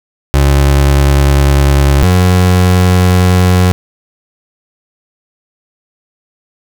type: tone pair in turn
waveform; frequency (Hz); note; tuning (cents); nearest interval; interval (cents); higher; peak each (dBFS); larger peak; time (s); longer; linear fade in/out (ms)
30% pulse; 70 / 91.02; C#2 / F#2; +18 / -28; perfect fourth; 454; second; -3; neither; 0.34-2.03 / 2.03-3.72; neither; 0
effects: none